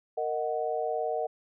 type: chord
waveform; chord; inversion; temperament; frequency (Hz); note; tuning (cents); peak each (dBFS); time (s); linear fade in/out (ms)
sine; D# minor; second; equal with one note detuned; 463.2 / 622.3 / 740; A#4 / D#5 / F#5; -11 / 0 / 0; -32; 0.17-1.27; 10
effects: none